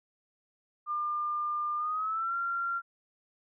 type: tone with pitch glide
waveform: sine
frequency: 1200 to 1378.4 Hz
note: D6 to F6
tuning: +37 to -23 cents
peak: -29 dBFS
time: 0.86-2.82 s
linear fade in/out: 50 ms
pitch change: +240 cents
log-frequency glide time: 1.77-2.35 s
effects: none